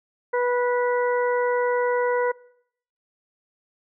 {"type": "harmonic tone", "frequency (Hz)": 490, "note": "B4", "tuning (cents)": -14, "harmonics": [1, 2, 3, 4], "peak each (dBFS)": [-21, -27, -31, -33], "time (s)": [0.33, 2.32], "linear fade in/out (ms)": 10, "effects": ["noise-tail reverb RT60 0.7 s tail -22 dB re dry"]}